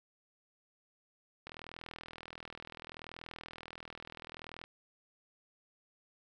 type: click train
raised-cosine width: 0.3 ms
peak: -29 dBFS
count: 130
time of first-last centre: 1.47-4.64 s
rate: 40.7 Hz
effects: none